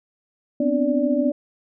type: tone cluster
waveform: sine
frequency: 250 / 263.4 / 295.2 / 582 Hz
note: B3 / C4 / D4 / D5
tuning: +21 / +12 / +9 / -16 cents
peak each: -23 dBFS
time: 0.6-1.32 s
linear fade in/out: 5 ms
effects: none